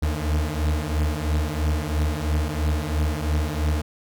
40% pulse beating tone pair, 74.2 / 77.2 Hz, D2 / D#2, +18 / -13 cents, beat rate 3 Hz, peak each -24 / -23 dBFS, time 0.02-3.82 s, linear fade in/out 10 ms, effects none

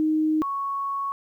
sine tone pair in turn, 311.1 / 1108.6 Hz, D#4 / C#6, 0 / 0 cents, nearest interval octave + minor seventh, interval 2200 cents, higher second, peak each -19 / -25 dBFS, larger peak first, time 0-0.42 / 0.42-1.12 s, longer second, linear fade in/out 0 ms, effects 10-bit

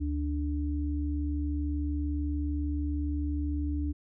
sine tone pair together, 73.35 / 293.7 Hz, D2 / D4, -2 / 0 cents, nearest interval 2 octaves, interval 2402 cents, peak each -29 / -33 dBFS, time 0-3.93 s, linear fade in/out 20 ms, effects none

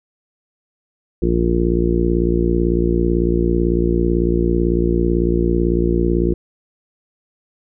harmonic tone, 58 Hz, A#1, 8 cents flat, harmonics 1 / 2 / 3 / 4 / 5 / 6 / 7 / 8, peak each -19 / -28 / -21 / -25 / -25 / -18 / -27 / -27 dBFS, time 1.22-6.34 s, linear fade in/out 5 ms, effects none

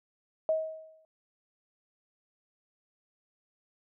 sine tone with exponential decay, 635 Hz, D#5, 35 cents sharp, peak -22 dBFS, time 0.49-1.05 s, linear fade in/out 1 ms, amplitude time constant 120 ms, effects none

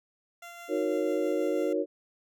15% pulse tone with tremolo, 690 Hz, F5, 21 cents flat, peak -36 dBFS, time 0.42-1.73 s, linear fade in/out 5 ms, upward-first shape sine, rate 6.1 Hz, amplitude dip 25%
sine chord, D# minor seventh, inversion none, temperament equal with one note detuned, 311.1 / 365.5 / 466.2 / 554.4 Hz, D#4 / F#4 / A#4 / C#5, 0 / -21 / 0 / 0 cents, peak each -31 dBFS, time 0.68-1.86 s, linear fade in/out 50 ms
effects none

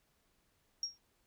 sine tone with exponential decay, 5588 Hz, F8, in tune, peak -30 dBFS, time 0.83-0.98 s, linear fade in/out 2 ms, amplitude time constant 31 ms, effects tanh soft clip ceiling -26 dBFS + pink hiss -75 dBFS RMS until 1.26 s

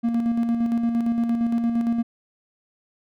triangle tone with tremolo, 233.1 Hz, A#3, in tune, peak -16 dBFS, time 0.03-2.03 s, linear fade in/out 20 ms, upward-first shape square, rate 8.7 Hz, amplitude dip 40%, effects none

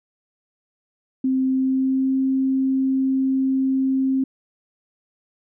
sine tone with pitch glide, 261.9 to 265.4 Hz, C4 to C4, +2 to +25 cents, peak -17 dBFS, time 1.24-4.24 s, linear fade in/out 5 ms, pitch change +23 cents, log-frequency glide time 1.46-2.17 s, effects none

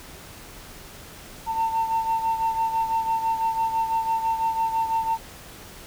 sine beating tone pair, 900 / 906 Hz, A5 / A#5, +39 / -50 cents, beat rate 6 Hz, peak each -21 / -27 dBFS, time 1.46-5.18 s, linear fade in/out 50 ms, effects tanh soft clip ceiling -17 dBFS + pink hiss -43 dBFS RMS until 5.86 s

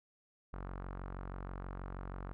sawtooth tone with low-pass filter, 46.25 Hz, F#1, in tune, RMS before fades -44 dBFS, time 0.53-2.33 s, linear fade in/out 0 ms, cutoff 1300 Hz, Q 2.3, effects none

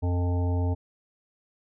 harmonic tone, 88.6 Hz, F2, 25 cents sharp, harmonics 1 / 3 / 5 / 7 / 9 / 10, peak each -23 / -33 / -37 / -40 / -42 / -43 dBFS, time 0.02-0.75 s, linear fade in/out 20 ms, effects none

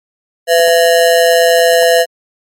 square ring-modulated tone, 587.3 Hz, D5, in tune, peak -4 dBFS, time 0.47-2.06 s, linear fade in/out 50 ms, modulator 84.6 Hz, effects MP3 64 kbps

